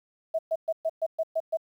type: tone bursts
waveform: sine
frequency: 647 Hz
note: E5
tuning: 32 cents flat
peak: -23 dBFS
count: 8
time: 0.34-1.572 s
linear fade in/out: 10 ms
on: 49 ms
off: 120 ms
effects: 10-bit